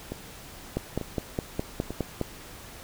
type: two click trains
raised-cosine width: 2 ms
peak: -13 / -19 dBFS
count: 8 / 3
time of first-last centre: 0.77-2.213 / 0.12-1.906 s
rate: 4.85 / 1.12 Hz
effects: pink hiss -45 dBFS RMS until 2.83 s